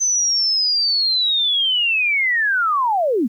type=linear sweep; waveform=sine; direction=down; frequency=6160 to 200 Hz; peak=-15 dBFS; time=0-3.28 s; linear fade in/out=20 ms; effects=9-bit